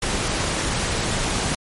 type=noise; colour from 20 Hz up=pink; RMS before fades=-23 dBFS; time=0.02-1.55 s; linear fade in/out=5 ms; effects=low-pass 11000 Hz 12 dB/octave + MP3 48 kbps